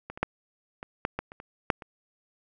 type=clicks; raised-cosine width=0.5 ms; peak=-22 / -25 / -9 / -23 / -11 / -15 / -28 / -27 / -6 / -26 dBFS; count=10; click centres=0.1 / 0.175 / 0.23 / 0.829 / 1.051 / 1.19 / 1.319 / 1.401 / 1.702 / 1.822 s; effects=none